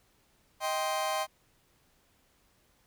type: chord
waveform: 40% pulse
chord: C minor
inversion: first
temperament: just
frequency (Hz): 627.9 / 784.9 / 1046.5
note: Eb5 / G5 / C6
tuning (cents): +16 / +2 / 0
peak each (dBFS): -33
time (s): 0.6-1.27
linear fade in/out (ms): 50
effects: pink hiss -68 dBFS RMS until 2.86 s

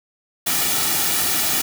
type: noise with comb filter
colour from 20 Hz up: white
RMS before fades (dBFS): -20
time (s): 0.46-1.62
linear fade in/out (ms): 10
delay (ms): 1.9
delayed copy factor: -0.55
effects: none

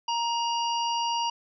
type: harmonic tone with a mistuned harmonic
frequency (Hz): 947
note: A#5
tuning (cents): +27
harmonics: 1 / 3 / 5 / 6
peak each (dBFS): -26 / -32 / -37 / -40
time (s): 0.08-1.3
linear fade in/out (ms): 5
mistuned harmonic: 1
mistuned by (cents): -20
effects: none

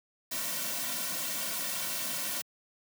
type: noise with comb filter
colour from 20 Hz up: white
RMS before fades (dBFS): -34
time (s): 0.31-2.42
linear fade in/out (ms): 10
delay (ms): 2.4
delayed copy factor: -1
effects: high-pass 150 Hz 12 dB/octave

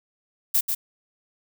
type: noise with echo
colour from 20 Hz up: violet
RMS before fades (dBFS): -20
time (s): 0.54-0.61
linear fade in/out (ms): 10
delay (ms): 140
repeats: 1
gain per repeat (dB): -5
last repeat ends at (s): 0.75
effects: none

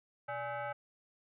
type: tone with frequency modulation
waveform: sine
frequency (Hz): 125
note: B2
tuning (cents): +21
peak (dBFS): -36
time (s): 0.28-0.73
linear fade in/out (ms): 10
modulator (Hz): 708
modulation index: 2.1
effects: none

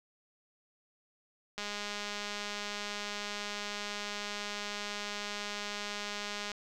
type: click train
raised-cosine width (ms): 0.2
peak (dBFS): -21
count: 1018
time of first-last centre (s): 1.58-6.517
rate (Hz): 206
effects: none

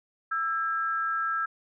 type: tone pair together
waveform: sine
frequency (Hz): 1327.8 / 1625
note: E6 / G#6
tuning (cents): +12 / -38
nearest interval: minor third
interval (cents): 350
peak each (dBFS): -27 / -31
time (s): 0.31-1.46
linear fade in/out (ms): 10
effects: none

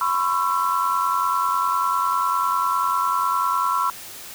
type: tone cluster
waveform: sine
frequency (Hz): 1004 / 1094 / 1339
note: B5 / C#6 / E6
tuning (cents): +28 / -23 / +27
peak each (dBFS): -23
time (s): 0.01-3.9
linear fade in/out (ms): 2
effects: white hiss -38 dBFS RMS until 4.34 s

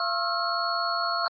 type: tone cluster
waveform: sine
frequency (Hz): 685 / 1082 / 1307 / 1388 / 4357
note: F5 / C#6 / E6 / F6 / C#8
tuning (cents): -34 / -42 / -15 / -11 / -31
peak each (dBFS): -31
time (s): 0-1.28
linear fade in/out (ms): 2
effects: AAC 32 kbps

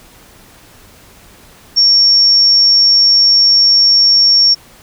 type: tone with amplitude modulation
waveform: sine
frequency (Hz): 5500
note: F8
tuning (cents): -27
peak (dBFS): -4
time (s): 1.76-4.55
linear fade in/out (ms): 20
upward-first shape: sine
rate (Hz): 100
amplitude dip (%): 30
effects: pink hiss -42 dBFS RMS until 4.82 s

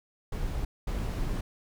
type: noise bursts at uneven times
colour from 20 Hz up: brown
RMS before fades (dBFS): -31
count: 2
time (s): 0.32-0.65 / 0.87-1.41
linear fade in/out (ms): 5
effects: none

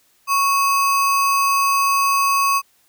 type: tone with sample-and-hold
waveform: sine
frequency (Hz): 1108.7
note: C#6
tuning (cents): 0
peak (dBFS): -14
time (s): 0.27-2.62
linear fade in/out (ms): 50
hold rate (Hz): 3675
effects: white hiss -59 dBFS RMS until 2.88 s

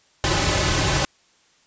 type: noise with comb filter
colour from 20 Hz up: pink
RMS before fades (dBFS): -20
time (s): 0.24-1.05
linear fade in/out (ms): 0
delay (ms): 4.3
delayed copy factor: -0.85
effects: white hiss -59 dBFS RMS until 1.66 s + resampled to 16000 Hz

